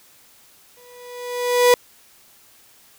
35% pulse tone with exponential growth, 490.3 Hz, B4, 13 cents flat, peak -7 dBFS, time 0.77-1.74 s, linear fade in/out 1 ms, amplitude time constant 210 ms, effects white hiss -52 dBFS RMS until 2.98 s

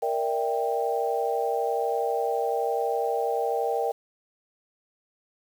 sine chord, E half-diminished seventh, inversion second, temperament equal with one note detuned, 466.2 / 587.3 / 659.3 / 787.6 Hz, Bb4 / D5 / E5 / G5, 0 / 0 / 0 / +8 cents, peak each -27 / -32 / -32 / -28 dBFS, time 0.02-3.92 s, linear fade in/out 10 ms, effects 8-bit

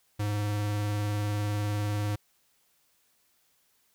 square tone with vibrato, 103.83 Hz, G#2, in tune, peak -28 dBFS, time 0.19-2.16 s, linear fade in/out 10 ms, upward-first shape sine, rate 20 Hz, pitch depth 28 cents each way, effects white hiss -69 dBFS RMS until 3.94 s

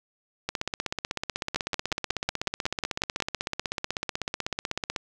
two click trains, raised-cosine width 0.2 ms, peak -9 / -11 dBFS, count 10 / 73, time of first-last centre 1.56-3.202 / 0.49-4.962 s, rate 5.48 / 16.1 Hz, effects none

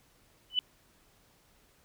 sine tone with exponential growth, 2989 Hz, F#7, 17 cents sharp, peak -20 dBFS, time 0.5-0.59 s, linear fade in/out 1 ms, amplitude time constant 19 ms, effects pink hiss -65 dBFS RMS until 1.84 s

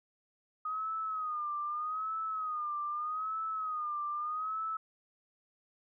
sine tone with vibrato, 1244.5 Hz, D#6, in tune, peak -33 dBFS, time 0.65-4.77 s, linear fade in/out 5 ms, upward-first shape sine, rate 0.81 Hz, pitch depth 88 cents each way, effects none

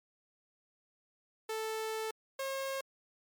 sawtooth tone pair in turn, 440 / 539.6 Hz, A4 / C#5, 0 / -47 cents, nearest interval major third, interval 353 cents, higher second, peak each -31 / -31 dBFS, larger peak neither, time 1.49-2.11 / 2.39-2.81 s, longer first, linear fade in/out 5 ms, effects MP3 96 kbps

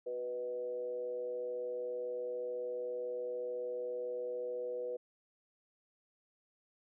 sine tone with frequency modulation, 493.5 Hz, B4, 1 cent flat, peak -36 dBFS, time 0.06-4.97 s, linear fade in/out 10 ms, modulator 125 Hz, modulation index 0.54, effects none

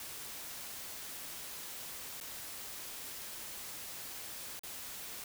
white noise with dropouts, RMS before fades -45 dBFS, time 0-5.24 s, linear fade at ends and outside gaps 2 ms, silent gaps 2.202-2.21 / 4.594-4.634 s, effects none

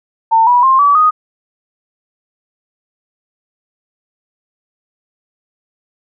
sine tone with pitch steps, 900 / 975.8 / 1058 / 1147.1 / 1243.7 Hz, A5 / B5 / C6 / D6 / D#6, +39 / -21 / +19 / -41 / -1 cents, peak -6 dBFS, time 0.31-1.11 s, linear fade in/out 20 ms, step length 160 ms, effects none

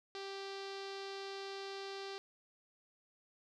sawtooth tone with low-pass filter, 392 Hz, G4, in tune, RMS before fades -45 dBFS, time 0.15-2.18 s, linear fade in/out 0 ms, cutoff 4500 Hz, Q 3, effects none

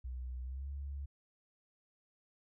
sine tone with pitch glide, 62.7 to 69.97 Hz, B1 to C#2, +27 to +17 cents, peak -39 dBFS, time 0.04-1.06 s, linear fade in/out 10 ms, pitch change +190 cents, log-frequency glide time 0.43-0.69 s, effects none

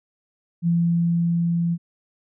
sine tone with level ramp, 169.9 Hz, F3, 47 cents flat, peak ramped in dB -16 to -19 dBFS, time 0.62-1.78 s, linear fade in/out 50 ms, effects none

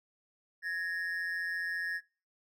triangle ring-modulated tone, 1760 Hz, A6, in tune, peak -28 dBFS, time 0.62-2.01 s, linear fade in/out 50 ms, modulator 87.3 Hz, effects noise-tail reverb RT60 0.4 s tail -24 dB re dry

